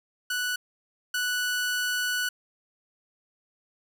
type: tone pair in turn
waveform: sawtooth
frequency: 1480 / 1480 Hz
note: F#6 / F#6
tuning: 0 / 0 cents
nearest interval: unison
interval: 0 cents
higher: neither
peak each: -23 / -22 dBFS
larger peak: second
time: 0.3-0.56 / 1.14-2.29 s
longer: second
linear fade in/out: 5 ms
effects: none